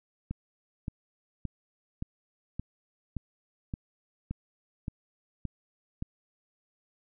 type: click train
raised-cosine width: 5 ms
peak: -21 dBFS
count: 11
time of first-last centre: 0.31-6.024 s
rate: 1.75 Hz
effects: none